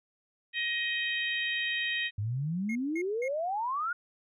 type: harmonic tone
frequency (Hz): 628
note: D#5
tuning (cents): +16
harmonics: 3 / 4 / 5 / 6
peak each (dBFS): -32 / -34 / -36 / -38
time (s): 0.53-2.11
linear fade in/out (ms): 50
type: exponential sweep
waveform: sine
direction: up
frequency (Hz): 98 to 1468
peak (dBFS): -29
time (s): 2.18-3.93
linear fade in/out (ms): 5
type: tone bursts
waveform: triangle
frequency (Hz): 2151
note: C7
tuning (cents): +47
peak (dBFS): -34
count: 3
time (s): 2.69-3.282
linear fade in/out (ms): 5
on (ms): 64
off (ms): 200
effects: none